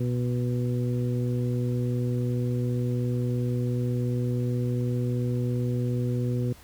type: harmonic tone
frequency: 122.8 Hz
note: B2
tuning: 9 cents flat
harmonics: 1 / 2 / 3 / 4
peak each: -25 / -31 / -35 / -37 dBFS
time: 0-6.53 s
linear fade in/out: 5 ms
effects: added 66 Hz sine -52 dBFS peak until 6.63 s + pink hiss -52 dBFS RMS until 6.63 s